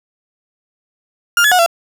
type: tone with pitch steps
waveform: 35% pulse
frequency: 1406 / 1703 / 729 / 677 Hz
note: F6 / G#6 / F#5 / E5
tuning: +11 / +43 / -26 / +46 cents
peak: -7 dBFS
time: 1.37-1.662 s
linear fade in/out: 2 ms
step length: 73 ms
effects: none

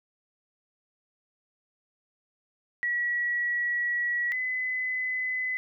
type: tone pair in turn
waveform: sine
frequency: 1927 / 2017 Hz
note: B6 / B6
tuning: -43 / +36 cents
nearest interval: minor second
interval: 79 cents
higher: second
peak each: -25 / -27 dBFS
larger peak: first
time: 2.83-4.32 / 4.32-5.57 s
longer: first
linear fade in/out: 0 ms
effects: none

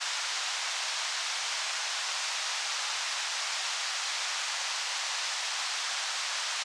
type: band-pass noise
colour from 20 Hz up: white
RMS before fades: -33 dBFS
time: 0-6.64 s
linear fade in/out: 20 ms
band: 740 to 6300 Hz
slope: 24 dB/octave
effects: resampled to 22050 Hz

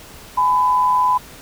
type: tone pair together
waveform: sine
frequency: 842.6 / 1002 Hz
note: G#5 / B5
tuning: +25 / +25 cents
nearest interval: minor third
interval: 300 cents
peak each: -23 / -13 dBFS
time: 0.37-1.18 s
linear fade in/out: 10 ms
effects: pink hiss -40 dBFS RMS until 1.41 s

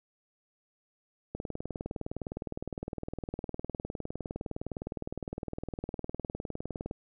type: click train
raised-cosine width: 2 ms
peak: -22 dBFS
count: 110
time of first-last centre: 1.35-6.911 s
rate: 19.6 Hz
effects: none

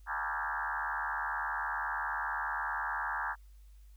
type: tone with frequency modulation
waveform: sine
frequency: 1271 Hz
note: D#6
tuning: 36 cents sharp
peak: -32 dBFS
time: 0.06-3.36 s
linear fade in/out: 50 ms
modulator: 74.8 Hz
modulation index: 6
effects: added 50 Hz sine -52 dBFS peak until 3.96 s + white hiss -72 dBFS RMS until 3.96 s

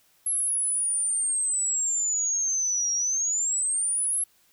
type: exponential two-way sweep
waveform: sine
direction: down then up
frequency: 11175 to 5630 to 11175 Hz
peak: -23 dBFS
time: 0.26-4.24 s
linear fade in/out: 5 ms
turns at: 2.94 s
effects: white hiss -63 dBFS RMS until 4.52 s

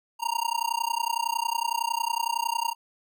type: tone with amplitude modulation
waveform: square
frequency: 932.3 Hz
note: A#5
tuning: in tune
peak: -22 dBFS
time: 0.19-2.75 s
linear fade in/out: 50 ms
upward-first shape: sine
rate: 30.9 Hz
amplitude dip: 100%
effects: none

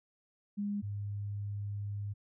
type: tone pair in turn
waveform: sine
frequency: 204 / 102 Hz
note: G#3 / G#2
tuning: -31 / -31 cents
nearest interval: octave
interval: 1200 cents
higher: first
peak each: -32 / -35 dBFS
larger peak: first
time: 0.57-0.82 / 0.82-2.14 s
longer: second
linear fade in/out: 20 ms
effects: none

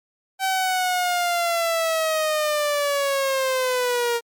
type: linear sweep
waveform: sawtooth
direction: down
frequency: 770 to 466.2 Hz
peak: -16 dBFS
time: 0.39-4.21 s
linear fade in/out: 50 ms
effects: MP3 96 kbps

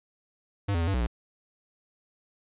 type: tone with pitch steps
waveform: square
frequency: 100.4 / 84.4 / 82.9 / 97.4 / 62.3 / 57.6 Hz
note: G2 / E2 / E2 / G2 / B1 / A#1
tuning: +42 / +41 / +10 / -11 / +16 / -20 cents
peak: -25 dBFS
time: 0.68-1.07 s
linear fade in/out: 10 ms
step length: 65 ms
effects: resampled to 8000 Hz

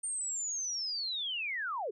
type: linear sweep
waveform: sine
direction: down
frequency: 8870 to 365.2 Hz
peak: -33 dBFS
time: 0.03-1.91 s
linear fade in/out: 10 ms
effects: none

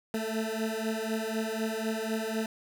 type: beating tone pair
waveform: 20% pulse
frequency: 219 / 223 Hz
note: A3 / A3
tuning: -8 / +23 cents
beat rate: 4 Hz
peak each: -28 dBFS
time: 0.14-2.46 s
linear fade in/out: 2 ms
effects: none

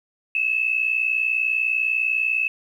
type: tone pair together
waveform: sine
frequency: 2577 / 2637 Hz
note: E7 / E7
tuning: -40 / 0 cents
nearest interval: unison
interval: 40 cents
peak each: -22 dBFS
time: 0.35-2.48 s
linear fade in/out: 2 ms
effects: 9-bit

